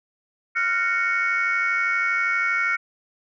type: chord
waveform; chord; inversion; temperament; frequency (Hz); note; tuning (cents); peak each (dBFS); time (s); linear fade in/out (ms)
sine; Gb major seventh; third; just; 1387.5 / 1480 / 1850 / 2220; F6 / Gb6 / Bb6 / Db7; -12 / 0 / -14 / +2; -23 / -28 / -28 / -22; 0.55-2.77; 20
effects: tanh soft clip ceiling -13 dBFS